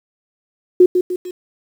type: tone with echo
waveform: sine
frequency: 362.2 Hz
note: F#4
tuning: 37 cents flat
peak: -4 dBFS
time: 0.8-0.86 s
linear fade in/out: 5 ms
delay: 150 ms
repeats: 3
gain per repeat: -7 dB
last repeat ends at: 1.31 s
effects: 7-bit